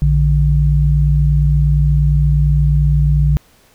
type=tone pair together; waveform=sine; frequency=58.64 / 147.2 Hz; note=A#1 / D3; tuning=+11 / +4 cents; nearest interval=octave + major third; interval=1593 cents; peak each=-12 dBFS; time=0.02-3.37 s; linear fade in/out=0 ms; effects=pink hiss -51 dBFS RMS until 3.74 s